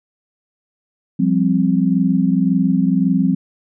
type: chord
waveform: sine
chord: F suspended second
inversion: none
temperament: just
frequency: 174.61 / 196.44 / 261.9 Hz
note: F3 / G3 / C4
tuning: 0 / +4 / +2 cents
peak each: -17 dBFS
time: 1.19-3.35 s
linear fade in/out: 10 ms
effects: none